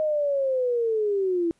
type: linear sweep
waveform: sine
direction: down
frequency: 626 to 329.6 Hz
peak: -21 dBFS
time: 0-1.51 s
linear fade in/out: 0 ms
effects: pink hiss -66 dBFS RMS until 1.59 s + resampled to 24000 Hz